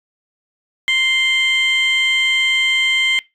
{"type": "tone pair together", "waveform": "sine", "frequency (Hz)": [2093, 3136], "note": ["C7", "G7"], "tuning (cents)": [0, 0], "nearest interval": "perfect fifth", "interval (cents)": 700, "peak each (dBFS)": [-13, -15], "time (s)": [0.88, 3.19], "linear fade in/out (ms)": 0, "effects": ["noise-tail reverb RT60 0.2 s tail -21 dB re dry", "tanh soft clip ceiling -10 dBFS"]}